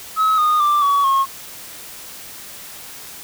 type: tone with pitch steps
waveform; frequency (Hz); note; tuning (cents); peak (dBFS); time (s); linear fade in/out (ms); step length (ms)
sine; 1283 / 1230 / 1179.2 / 1130.5 / 1083.9; E6 / D#6 / D6 / C#6 / C#6; -47 / -20 / +7 / +34 / -39; -10; 0.16-1.26; 50; 220
effects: tanh soft clip ceiling -12 dBFS + white hiss -36 dBFS RMS until 3.23 s